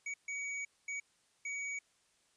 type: tone bursts at uneven times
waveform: square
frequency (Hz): 2258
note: C#7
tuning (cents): +31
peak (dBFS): -38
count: 4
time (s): 0.06-0.14 / 0.28-0.65 / 0.88-1 / 1.45-1.79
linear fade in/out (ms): 5
effects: white hiss -72 dBFS RMS until 2.36 s + resampled to 22050 Hz